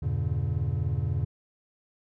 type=chord; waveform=triangle; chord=E diminished seventh; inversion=none; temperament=just; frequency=82.41 / 98.89 / 118.67 / 142.4 Hz; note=E2 / G2 / Bb2 / Db3; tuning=0 / +16 / +31 / +47 cents; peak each=-29 dBFS; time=0.02-1.25 s; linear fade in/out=10 ms; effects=none